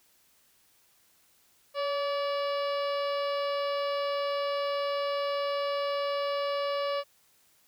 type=harmonic tone with a mistuned harmonic; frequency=575 Hz; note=D5; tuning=37 cents flat; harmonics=1 / 2 / 3 / 4 / 5 / 6 / 7 / 8 / 9; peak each=-29 / -34 / -44 / -44 / -42 / -50 / -46 / -48 / -49 dBFS; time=1.74-7.04 s; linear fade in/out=50 ms; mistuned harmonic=1; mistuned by=-31 cents; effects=white hiss -65 dBFS RMS until 7.67 s